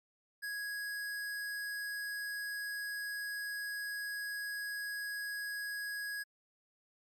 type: tone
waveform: square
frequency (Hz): 1661.2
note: G#6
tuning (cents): 0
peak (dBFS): -38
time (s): 0.42-6.24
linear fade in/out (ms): 20
effects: MP3 96 kbps